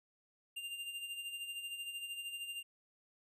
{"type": "tone with tremolo", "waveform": "square", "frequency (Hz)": 2794, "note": "F7", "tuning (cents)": 0, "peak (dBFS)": -40, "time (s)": [0.56, 2.63], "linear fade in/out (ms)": 10, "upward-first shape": "sine", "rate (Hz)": 13, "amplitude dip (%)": 55, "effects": ["resampled to 32000 Hz"]}